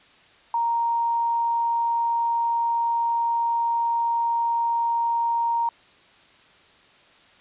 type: tone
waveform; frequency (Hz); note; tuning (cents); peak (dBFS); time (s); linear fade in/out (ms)
sine; 932.3; A#5; 0; -20; 0.54-5.69; 2
effects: white hiss -54 dBFS RMS until 7.4 s + resampled to 8000 Hz